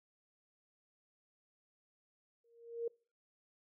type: tone with exponential growth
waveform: sine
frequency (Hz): 466.2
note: A#4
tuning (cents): 0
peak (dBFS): -32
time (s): 2.44-2.88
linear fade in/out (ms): 5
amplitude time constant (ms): 95
effects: noise-tail reverb RT60 0.4 s tail -26 dB re dry